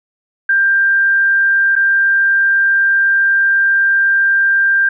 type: tone with dropouts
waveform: sine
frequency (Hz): 1587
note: G6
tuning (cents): +21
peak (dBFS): -9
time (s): 0.49-4.89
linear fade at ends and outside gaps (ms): 5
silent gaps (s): 1.755-1.762
effects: none